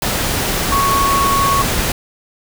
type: tone in noise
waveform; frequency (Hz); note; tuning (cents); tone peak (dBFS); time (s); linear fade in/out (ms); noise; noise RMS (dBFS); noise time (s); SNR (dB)
sine; 1108.7; C#6; 0; -13; 0.72-1.62; 2; pink; -18; 0.02-1.92; +2
effects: none